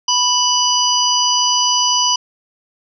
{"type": "harmonic tone with a mistuned harmonic", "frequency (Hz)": 987.8, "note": "B5", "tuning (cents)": 0, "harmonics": [1, 3, 5, 6], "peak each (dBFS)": [-18, -18, -18, -18], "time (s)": [0.08, 2.16], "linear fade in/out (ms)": 5, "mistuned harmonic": 5, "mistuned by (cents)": -23, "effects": []}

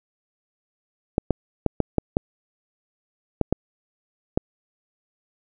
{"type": "clicks", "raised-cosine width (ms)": 2, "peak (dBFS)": -5, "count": 9, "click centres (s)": [1.181, 1.307, 1.663, 1.803, 1.983, 2.169, 3.413, 3.526, 4.375], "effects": []}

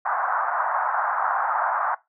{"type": "band-pass noise", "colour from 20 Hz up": "pink", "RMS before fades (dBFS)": -24, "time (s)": [0.05, 1.95], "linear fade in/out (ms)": 10, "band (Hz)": [720, 1500], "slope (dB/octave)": 48, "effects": ["noise-tail reverb RT60 0.2 s tail -19 dB re dry"]}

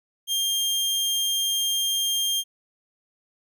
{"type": "tone", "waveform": "sawtooth", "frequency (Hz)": 3201, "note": "G7", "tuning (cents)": 36, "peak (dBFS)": -19, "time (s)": [0.27, 2.44], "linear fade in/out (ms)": 50, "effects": []}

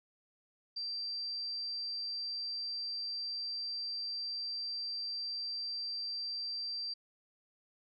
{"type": "tone", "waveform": "sine", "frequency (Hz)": 4699, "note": "D8", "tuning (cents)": 0, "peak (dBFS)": -36, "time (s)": [0.76, 6.94], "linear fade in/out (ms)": 10, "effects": []}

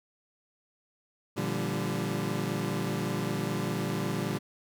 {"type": "chord", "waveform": "25% pulse", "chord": "G minor seventh", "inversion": "first", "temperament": "equal with one note detuned", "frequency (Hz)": [116.54, 146.83, 170.92, 196], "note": ["Bb2", "D3", "F3", "G3"], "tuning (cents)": [0, 0, -37, 0], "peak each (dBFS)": [-32, -31, -32, -30], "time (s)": [1.36, 4.39], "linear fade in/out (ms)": 20, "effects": []}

